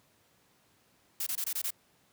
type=noise bursts; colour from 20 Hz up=blue; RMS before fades=-33 dBFS; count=6; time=1.2-1.706 s; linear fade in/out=5 ms; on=66 ms; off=22 ms; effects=pink hiss -67 dBFS RMS until 2.12 s + high-pass 100 Hz 12 dB/octave